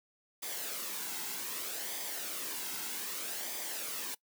white noise with flanger, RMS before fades -39 dBFS, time 0.42-4.15 s, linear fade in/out 10 ms, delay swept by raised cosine 0.72 to 1.72 ms, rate 0.64 Hz, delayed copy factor -0.5, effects noise-tail reverb RT60 0.1 s tail -22 dB re dry + high-pass 200 Hz 12 dB/octave

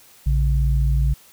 sine tone pair together, 57.5 / 138.59 Hz, A#1 / C#3, -23 / 0 cents, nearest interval octave + minor third, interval 1523 cents, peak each -16 / -22 dBFS, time 0.26-1.14 s, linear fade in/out 10 ms, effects white hiss -50 dBFS RMS until 1.32 s

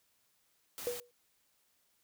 white noise, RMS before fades -44 dBFS, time 0.78-1 s, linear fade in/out 0 ms
sine tone with exponential decay, 484.7 Hz, B4, 32 cents flat, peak -29 dBFS, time 0.87-1.11 s, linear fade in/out 0 ms, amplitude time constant 51 ms
effects white hiss -74 dBFS RMS until 2.03 s

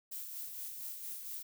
violet noise with tremolo, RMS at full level -42 dBFS, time 0.11-1.43 s, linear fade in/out 10 ms, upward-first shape sine, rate 4.3 Hz, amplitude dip 40%, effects none

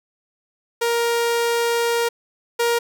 sawtooth tone pair in turn, 468.9 / 470.7 Hz, A#4 / A#4, +10 / +17 cents, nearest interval unison, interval 7 cents, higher second, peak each -14 / -13 dBFS, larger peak second, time 0.81-2.09 / 2.59-2.79 s, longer first, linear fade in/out 10 ms, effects none

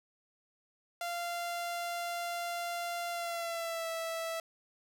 sawtooth tone with pitch glide, 692 to 657.3 Hz, F5 to E5, -16 to -5 cents, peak -31 dBFS, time 1.01-4.4 s, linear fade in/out 2 ms, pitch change -89 cents, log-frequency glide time 3.11-3.88 s, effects none

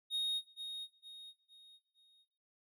triangle tone with echo, 3729 Hz, A#7, in tune, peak -31 dBFS, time 0.1-0.42 s, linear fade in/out 50 ms, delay 460 ms, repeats 4, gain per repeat -8 dB, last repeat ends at 2.26 s, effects noise-tail reverb RT60 0.6 s tail -18 dB re dry

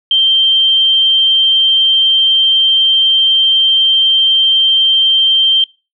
sine tone, 3144 Hz, G7, 4 cents sharp, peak -7 dBFS, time 0.11-5.64 s, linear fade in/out 2 ms, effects noise-tail reverb RT60 0.3 s tail -24 dB re dry

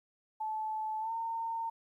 sine tone with pitch glide, 869 to 911.7 Hz, A5 to A#5, -22 to -39 cents, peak -33 dBFS, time 0.4-1.7 s, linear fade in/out 10 ms, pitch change +83 cents, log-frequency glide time 1-1.12 s, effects 12-bit

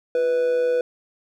triangle tone with amplitude modulation, 493.9 Hz, B4, in tune, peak -14 dBFS, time 0.15-0.81 s, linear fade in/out 2 ms, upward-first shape sine, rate 145 Hz, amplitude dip 40%, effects none

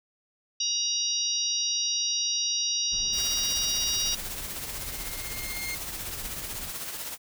harmonic tone, 948 Hz, A#5, 29 cents sharp, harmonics 3 / 4 / 5 / 6, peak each -34 / -31 / -32 / -28 dBFS, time 0.6-4.15 s, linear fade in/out 5 ms
brown noise, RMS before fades -43 dBFS, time 2.91-6.72 s, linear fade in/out 20 ms
white noise with tremolo, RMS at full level -34 dBFS, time 3.12-7.18 s, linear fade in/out 50 ms, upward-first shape triangle, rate 16 Hz, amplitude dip 50%
sawtooth tone with exponential growth, 2128 Hz, C7, 29 cents sharp, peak -28 dBFS, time 3.95-5.75 s, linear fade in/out 5 ms, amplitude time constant 390 ms
effects none

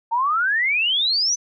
sine exponential sweep, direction up, 893 to 6160 Hz, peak -17 dBFS, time 0.11-1.36 s, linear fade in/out 20 ms, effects none

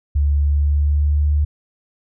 sine tone with pitch glide, 72.1 to 73.87 Hz, D2 to D2, -31 to +11 cents, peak -13 dBFS, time 0.15-1.45 s, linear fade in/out 10 ms, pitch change +42 cents, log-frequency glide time 0.37-1.28 s, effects none

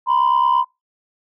sine tone pair together, 958 / 1027 Hz, A#5 / C6, +47 / -33 cents, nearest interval minor second, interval 120 cents, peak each -14 dBFS, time 0.06-0.65 s, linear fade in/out 50 ms, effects noise-tail reverb RT60 0.2 s tail -23 dB re dry + tanh soft clip ceiling -9 dBFS

